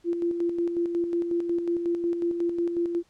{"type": "tone with tremolo", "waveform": "sine", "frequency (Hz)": 343, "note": "F4", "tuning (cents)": -31, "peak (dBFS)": -22, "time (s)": [0.04, 3.03], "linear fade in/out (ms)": 50, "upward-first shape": "square", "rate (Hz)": 5.5, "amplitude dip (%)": 45, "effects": ["pink hiss -64 dBFS RMS until 3.09 s", "low-pass 8000 Hz 12 dB/octave"]}